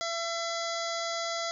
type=harmonic tone with a mistuned harmonic; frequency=673 Hz; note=E5; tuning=36 cents sharp; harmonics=1 / 2 / 3 / 5 / 6 / 7 / 8 / 9 / 10; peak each=-34 / -37 / -39 / -41 / -42 / -42 / -43 / -44 / -44 dBFS; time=0.01-1.51 s; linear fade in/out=0 ms; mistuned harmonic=8; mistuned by=-67 cents; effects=none